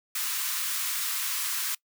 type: high-pass noise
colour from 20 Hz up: white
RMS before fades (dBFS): -30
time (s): 0.15-1.75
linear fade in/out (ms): 5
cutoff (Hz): 1000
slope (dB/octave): 48
effects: noise-tail reverb RT60 0.1 s tail -23 dB re dry